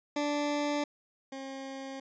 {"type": "tone pair in turn", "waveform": "20% pulse", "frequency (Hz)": [292.3, 269.1], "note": ["D4", "C4"], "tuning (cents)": [-8, 49], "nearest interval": "minor second", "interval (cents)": 143, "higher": "first", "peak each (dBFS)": [-24, -34], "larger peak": "first", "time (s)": [[0.16, 0.84], [1.32, 2]], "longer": "neither", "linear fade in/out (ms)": 5, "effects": ["resampled to 16000 Hz"]}